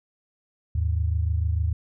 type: tone pair together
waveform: sine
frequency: 78.52 / 105.2 Hz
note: D#2 / G#2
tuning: +16 / +23 cents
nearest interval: perfect fourth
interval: 507 cents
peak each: -22 / -27 dBFS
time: 0.75-1.73 s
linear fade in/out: 5 ms
effects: none